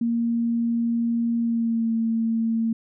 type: tone with pitch glide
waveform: sine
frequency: 233.1 to 226.6 Hz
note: A#3 to A#3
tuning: 0 to -49 cents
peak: -20 dBFS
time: 0.01-2.73 s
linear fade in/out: 5 ms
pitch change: -49 cents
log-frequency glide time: 1.39-1.92 s
effects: none